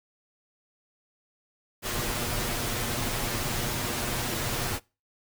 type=noise with comb filter; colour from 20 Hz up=pink; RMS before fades=-30 dBFS; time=1.82-4.8 s; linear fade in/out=50 ms; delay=8.4 ms; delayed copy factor=+0.6; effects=noise-tail reverb RT60 0.3 s tail -24 dB re dry